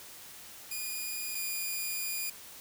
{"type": "tone pair in turn", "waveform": "5% pulse", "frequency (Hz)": [2446, 2431], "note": ["D#7", "D#7"], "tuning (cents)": [-30, -41], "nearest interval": "unison", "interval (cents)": 11, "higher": "first", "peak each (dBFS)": [-25, -23], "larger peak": "second", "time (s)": [[0.71, 1.35], [1.35, 2.3]], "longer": "second", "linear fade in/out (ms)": 5, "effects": ["white hiss -49 dBFS RMS until 2.6 s"]}